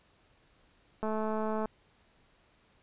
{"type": "click train", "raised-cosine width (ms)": 1, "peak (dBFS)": -21, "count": 137, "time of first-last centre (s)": [1.03, 1.657], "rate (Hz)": 217, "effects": ["pink hiss -66 dBFS RMS until 2.82 s", "resampled to 8000 Hz"]}